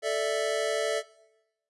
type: chord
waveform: square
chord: A suspended fourth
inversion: none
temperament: equal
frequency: 440 / 587.3 / 659.3 Hz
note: A4 / D5 / E5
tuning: 0 / 0 / 0 cents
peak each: -31 dBFS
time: 0.02-1.03 s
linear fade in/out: 50 ms
effects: noise-tail reverb RT60 0.9 s tail -20 dB re dry + resampled to 24000 Hz